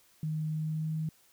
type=tone with pitch glide; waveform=sine; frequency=155.56 to 157.55 Hz; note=D#3 to D#3; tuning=0 to +22 cents; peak=-30 dBFS; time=0.23-1.09 s; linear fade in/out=2 ms; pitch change=+22 cents; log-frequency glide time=0.54-0.94 s; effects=white hiss -64 dBFS RMS until 1.32 s